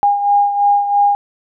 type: beating tone pair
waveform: sine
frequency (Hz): 812 / 815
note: G#5 / G#5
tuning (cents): -39 / -33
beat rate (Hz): 3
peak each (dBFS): -11 / -18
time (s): 0.03-1.15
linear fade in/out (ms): 0
effects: none

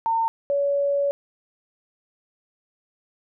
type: tone pair in turn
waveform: sine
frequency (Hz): 908 / 565.1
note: A#5 / C#5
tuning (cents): -46 / +33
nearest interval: minor sixth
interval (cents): 821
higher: first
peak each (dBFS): -19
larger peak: neither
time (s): 0.06-0.28 / 0.5-1.11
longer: second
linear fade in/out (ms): 0
effects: none

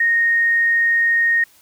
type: tone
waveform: sine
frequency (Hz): 1857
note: A#6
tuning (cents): -7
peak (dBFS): -13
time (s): 0-1.44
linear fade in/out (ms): 5
effects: white hiss -52 dBFS RMS until 1.61 s

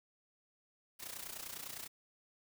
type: noise with amplitude modulation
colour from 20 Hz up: white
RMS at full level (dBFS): -43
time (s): 0.99-1.88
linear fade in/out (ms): 20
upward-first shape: sine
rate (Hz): 29.9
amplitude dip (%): 75
effects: none

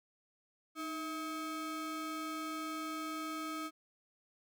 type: ring-modulated tone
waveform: square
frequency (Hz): 481.7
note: B4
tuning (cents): -43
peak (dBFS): -36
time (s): 0.75-3.71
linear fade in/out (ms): 50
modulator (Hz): 792
effects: none

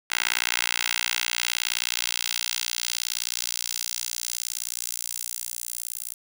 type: tone with high-pass filter sweep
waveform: 10% pulse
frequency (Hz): 59.3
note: A#1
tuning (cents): +30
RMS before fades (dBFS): -29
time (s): 0.1-6.14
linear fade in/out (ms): 10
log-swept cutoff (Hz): 1900 to 9800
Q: 1.1
effects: none

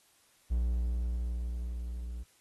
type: tone with level ramp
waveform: triangle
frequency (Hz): 59.6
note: A#1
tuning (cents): +39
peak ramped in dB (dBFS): -24 to -35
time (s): 0.5-2.24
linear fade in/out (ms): 20
effects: white hiss -66 dBFS RMS until 2.4 s + AAC 32 kbps

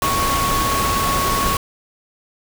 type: tone in noise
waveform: sine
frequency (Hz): 1107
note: C#6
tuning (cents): -3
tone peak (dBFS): -19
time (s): 0.02-1.57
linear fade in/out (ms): 2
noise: pink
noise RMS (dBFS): -21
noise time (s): 0.02-1.57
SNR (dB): -1
effects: none

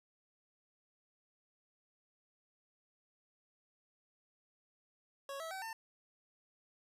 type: tone with pitch steps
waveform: 25% pulse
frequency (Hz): 553 / 650.1 / 764.2 / 898.4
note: C#5 / E5 / G5 / A5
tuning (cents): -4 / -24 / -44 / +36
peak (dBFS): -38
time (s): 5.29-5.73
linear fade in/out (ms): 2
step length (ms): 110
effects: resampled to 32000 Hz

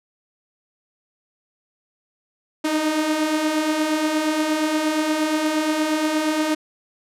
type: beating tone pair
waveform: sawtooth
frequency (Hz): 302.3 / 310.8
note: D#4 / D#4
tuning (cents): -50 / -2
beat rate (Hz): 8.5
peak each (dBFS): -23 / -16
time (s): 2.64-6.55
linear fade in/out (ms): 10
effects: low-pass 11000 Hz 12 dB/octave

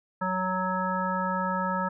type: harmonic tone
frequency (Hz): 185.6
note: F#3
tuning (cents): +6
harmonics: 1 / 3 / 5 / 7 / 9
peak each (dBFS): -31 / -34 / -30 / -31 / -36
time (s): 0.21-1.89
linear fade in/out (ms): 10
effects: none

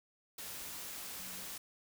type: tone in noise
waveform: sine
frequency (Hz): 186.5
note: F#3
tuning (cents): +14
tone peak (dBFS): -56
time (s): 1.19-1.43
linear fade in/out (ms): 5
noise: white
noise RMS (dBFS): -45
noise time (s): 0.38-1.58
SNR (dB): -14
effects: none

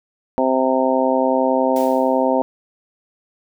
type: harmonic tone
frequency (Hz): 130.81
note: C3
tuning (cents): 0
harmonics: 2 / 3 / 4 / 5 / 6 / 7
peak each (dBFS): -20 / -25 / -19 / -21 / -25 / -22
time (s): 0.38-2.42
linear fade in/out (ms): 0
type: noise with exponential decay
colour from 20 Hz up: white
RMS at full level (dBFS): -34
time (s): 1.76-2.36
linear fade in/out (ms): 1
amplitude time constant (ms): 130
effects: none

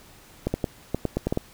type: clicks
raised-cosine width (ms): 2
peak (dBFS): -10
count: 9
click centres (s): 0.47 / 0.54 / 0.642 / 0.946 / 1.053 / 1.17 / 1.27 / 1.325 / 1.374
effects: pink hiss -51 dBFS RMS until 1.53 s

